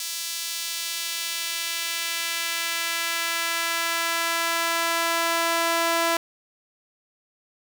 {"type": "tone with high-pass filter sweep", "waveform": "sawtooth", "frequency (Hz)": 334.3, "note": "E4", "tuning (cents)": 24, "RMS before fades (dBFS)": -26, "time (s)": [0, 6.17], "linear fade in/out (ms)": 2, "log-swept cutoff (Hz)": [4600, 710], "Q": 0.91, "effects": []}